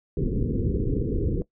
pink low-pass noise, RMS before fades -25 dBFS, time 0.17-1.42 s, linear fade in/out 2 ms, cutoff 480 Hz, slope 96 dB/octave, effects noise-tail reverb RT60 0.1 s tail -19 dB re dry

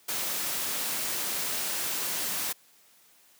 white noise, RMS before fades -31 dBFS, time 0.08-2.53 s, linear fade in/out 10 ms, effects white hiss -60 dBFS RMS until 3.39 s + high-pass 150 Hz 12 dB/octave

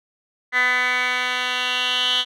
10% pulse tone with band-pass filter sweep, 250.3 Hz, B3, 23 cents sharp, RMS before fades -21 dBFS, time 0.52-2.25 s, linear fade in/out 50 ms, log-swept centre 2000 to 3100 Hz, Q 9.3, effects none

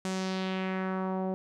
sawtooth tone with low-pass filter sweep, 188.3 Hz, F#3, 31 cents sharp, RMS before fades -32 dBFS, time 0.05-1.34 s, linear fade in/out 0 ms, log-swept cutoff 8100 to 630 Hz, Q 1.8, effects none

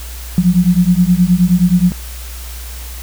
sine beating tone pair, 174.4 / 183.9 Hz, F3 / F#3, -2 / -10 cents, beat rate 9.5 Hz, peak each -11 dBFS, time 0.38-1.92 s, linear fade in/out 0 ms, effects added 60 Hz sine -26 dBFS peak until 3.02 s + white hiss -33 dBFS RMS until 3.02 s

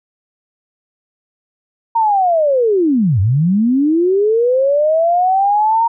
sine linear two-way sweep, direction down then up, 932.3 to 89.7 to 932.3 Hz, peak -10 dBFS, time 1.95-5.88 s, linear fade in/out 10 ms, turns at 3.2 s, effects none

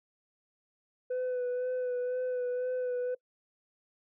sine tone with vibrato, 500 Hz, B4, 21 cents sharp, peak -27 dBFS, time 1.1-3.15 s, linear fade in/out 10 ms, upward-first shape sine, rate 2 Hz, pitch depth 24 cents each way, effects noise-tail reverb RT60 0.1 s tail -25 dB re dry + tanh soft clip ceiling -29 dBFS

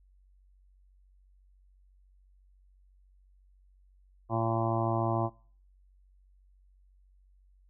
harmonic tone, 113.7 Hz, A#2, 43 cents flat, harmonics 1 / 2 / 3 / 5 / 6 / 7 / 8 / 9 / 10, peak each -31 / -37 / -34 / -38 / -34 / -37 / -39 / -36 / -44 dBFS, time 4.29-5.3 s, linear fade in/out 50 ms, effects noise-tail reverb RT60 0.5 s tail -24 dB re dry + added 47 Hz sine -59 dBFS peak until 7.69 s

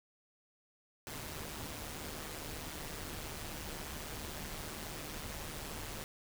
pink noise with amplitude modulation, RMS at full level -41 dBFS, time 1.07-6.04 s, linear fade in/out 0 ms, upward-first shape sine, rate 152 Hz, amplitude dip 60%, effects none

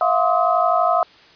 sine tone cluster, 661 / 713 / 1048 / 1168 / 1270 Hz, E5 / F5 / C6 / D6 / D#6, +5 / +36 / +2 / -10 / +35 cents, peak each -20 / -18 / -25 / -27 / -20 dBFS, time 0.01-1.03 s, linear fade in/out 2 ms, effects white hiss -48 dBFS RMS until 1.35 s + resampled to 11025 Hz

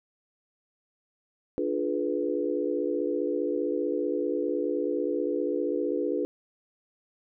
sine chord, D diminished seventh, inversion none, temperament equal with one note detuned, 293.7 / 349.2 / 424.3 / 493.9 Hz, D4 / F4 / Ab4 / Cb5, 0 / 0 / +37 / 0 cents, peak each -31 dBFS, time 1.58-6.25 s, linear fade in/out 0 ms, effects none

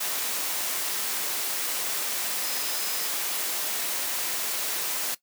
sine tone in noise, 5090 Hz, D#8, 39 cents sharp, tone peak -36 dBFS, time 2.43-3.08 s, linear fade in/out 10 ms, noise white, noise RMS -29 dBFS, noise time 0-5.15 s, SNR -10 dB, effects noise-tail reverb RT60 0.1 s tail -17 dB re dry + high-pass 300 Hz 12 dB/octave

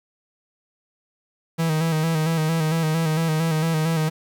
45% pulse tone with vibrato, 160.2 Hz, E3, 49 cents flat, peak -19 dBFS, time 1.58-4.1 s, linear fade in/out 20 ms, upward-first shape square, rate 4.4 Hz, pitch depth 44 cents each way, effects 8-bit

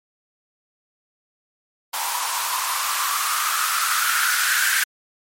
violet noise with band-pass filter sweep, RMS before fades -22 dBFS, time 1.93-4.84 s, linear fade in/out 10 ms, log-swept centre 910 to 1600 Hz, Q 7.3, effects MP3 64 kbps

